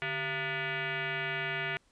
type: tone with frequency modulation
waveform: sine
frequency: 146.6 Hz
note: D3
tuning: 3 cents flat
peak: -31 dBFS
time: 0.02-1.77 s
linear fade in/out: 0 ms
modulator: 535 Hz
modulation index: 4.7
effects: pink hiss -69 dBFS RMS until 1.91 s + resampled to 22050 Hz